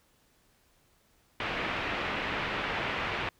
white low-pass noise, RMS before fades -33 dBFS, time 1.4-3.29 s, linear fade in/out 2 ms, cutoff 2700 Hz, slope 24 dB/octave, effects pink hiss -67 dBFS RMS until 3.39 s

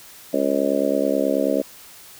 harmonic tone, 69.3 Hz, C#2, in tune, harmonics 3 / 4 / 5 / 6 / 7 / 8 / 9, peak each -29 / -23 / -28 / -29 / -26 / -23 / -25 dBFS, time 0.33-1.62 s, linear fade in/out 10 ms, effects white hiss -44 dBFS RMS until 2.19 s

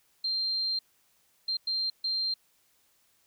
sine tone bursts at uneven times, 4170 Hz, C8, 7 cents flat, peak -27 dBFS, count 4, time 0.24-0.79 / 1.48-1.57 / 1.67-1.9 / 2.04-2.34 s, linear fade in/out 5 ms, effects white hiss -68 dBFS RMS until 3.26 s

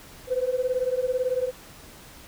sine beating tone pair, 498.1 / 516.1 Hz, B4 / C5, +15 / -24 cents, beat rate 18 Hz, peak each -25 dBFS, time 0.27-1.52 s, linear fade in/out 50 ms, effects tanh soft clip ceiling -15 dBFS + pink hiss -47 dBFS RMS until 2.27 s

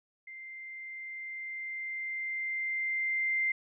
sine tone with level ramp, 2090 Hz, C7, 2 cents flat, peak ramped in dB -43 to -26 dBFS, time 0.27-3.52 s, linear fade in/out 5 ms, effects none

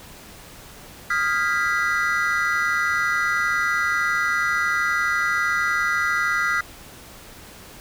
triangle chord, F half-diminished seventh, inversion third, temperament equal with one note detuned, 1244.5 / 1396.9 / 1627 / 1975.5 Hz, Eb6 / F6 / Ab6 / Cb7, 0 / 0 / -36 / 0 cents, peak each -25 / -22 / -25 / -22 dBFS, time 1.1-6.61 s, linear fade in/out 5 ms, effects pink hiss -43 dBFS RMS until 7.8 s

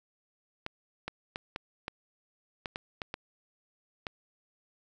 clicks, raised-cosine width 0.3 ms, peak -19 dBFS, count 10, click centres 0.664 / 1.08 / 1.359 / 1.561 / 1.881 / 2.658 / 2.759 / 3.018 / 3.141 / 4.068 s, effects none

